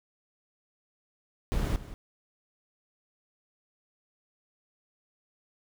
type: noise with echo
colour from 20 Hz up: brown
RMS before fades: -28 dBFS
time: 1.52-1.76 s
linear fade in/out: 0 ms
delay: 180 ms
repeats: 1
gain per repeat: -14 dB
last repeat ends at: 1.94 s
effects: none